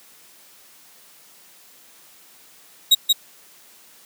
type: tone with echo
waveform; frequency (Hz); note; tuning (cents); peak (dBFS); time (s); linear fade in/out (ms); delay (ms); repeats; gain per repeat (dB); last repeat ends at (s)
40% pulse; 3805; A#7; +35; -8; 2.91-2.95; 10; 180; 1; -3; 3.13
effects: white hiss -50 dBFS RMS until 4.05 s + high-pass 150 Hz 12 dB/octave